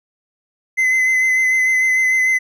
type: tone with vibrato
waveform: triangle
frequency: 2043 Hz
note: C7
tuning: 42 cents flat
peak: -11 dBFS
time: 0.77-2.39 s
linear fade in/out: 20 ms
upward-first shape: triangle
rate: 6.7 Hz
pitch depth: 27 cents each way
effects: none